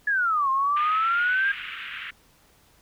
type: exponential two-way sweep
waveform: sine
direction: down then up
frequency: 1720 to 1055 to 1627 Hz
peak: -20 dBFS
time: 0.07-1.52 s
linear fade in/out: 5 ms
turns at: 0.5 s
type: band-pass noise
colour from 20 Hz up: white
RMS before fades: -36 dBFS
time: 0.76-2.11 s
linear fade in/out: 10 ms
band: 1300 to 3000 Hz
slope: 48 dB/octave
effects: pink hiss -59 dBFS RMS until 2.81 s

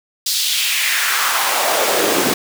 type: noise with high-pass filter sweep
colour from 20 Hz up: pink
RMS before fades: -17 dBFS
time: 0.26-2.34 s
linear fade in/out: 5 ms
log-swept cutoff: 4700 to 270 Hz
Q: 2.1
effects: none

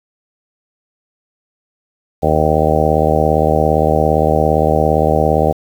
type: harmonic tone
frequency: 77.5 Hz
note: D#2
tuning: 6 cents flat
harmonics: 1 / 2 / 3 / 4 / 5 / 6 / 7 / 8 / 9 / 10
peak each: -19 / -19 / -22 / -23 / -22 / -18 / -18 / -18 / -23 / -18 dBFS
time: 2.22-5.53 s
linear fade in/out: 20 ms
effects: 7-bit

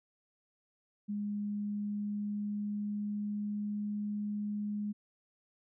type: tone with pitch glide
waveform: sine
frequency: 206.1 to 207.7 Hz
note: G#3 to G#3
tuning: -13 to 0 cents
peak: -33 dBFS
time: 1.08-4.93 s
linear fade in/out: 20 ms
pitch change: +13 cents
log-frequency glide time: 1.38-3.97 s
effects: none

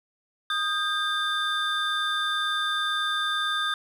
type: tone cluster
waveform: triangle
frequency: 1240 / 1598 / 3571 Hz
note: D#6 / G6 / A7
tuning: -6 / +33 / +25 cents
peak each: -27 dBFS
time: 0.5-3.74 s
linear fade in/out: 2 ms
effects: none

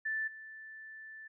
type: tone with level steps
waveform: sine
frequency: 1760 Hz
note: A6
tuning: in tune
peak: -32 / -46 dBFS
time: 0.05-1.28 s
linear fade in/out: 10 ms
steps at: 0.27 s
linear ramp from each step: 10 ms
effects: none

